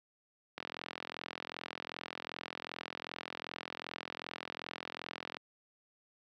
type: click train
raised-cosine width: 0.3 ms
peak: -23 dBFS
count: 205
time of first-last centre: 0.58-5.369 s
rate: 42.6 Hz
effects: high-pass 200 Hz 12 dB/octave